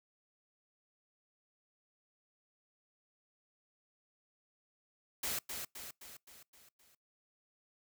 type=noise with echo; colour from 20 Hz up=white; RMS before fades=-37 dBFS; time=5.23-5.39 s; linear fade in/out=5 ms; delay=260 ms; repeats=6; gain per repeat=-5 dB; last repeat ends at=6.95 s; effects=noise-tail reverb RT60 0.2 s tail -26 dB re dry